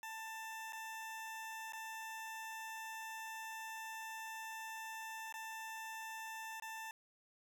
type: tone with dropouts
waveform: 20% pulse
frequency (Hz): 888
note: A5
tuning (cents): +16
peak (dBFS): -40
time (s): 0.03-6.91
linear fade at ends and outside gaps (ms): 1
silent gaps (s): 0.724-0.731 / 1.723-1.733 / 5.325-5.34 / 6.599-6.622
effects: none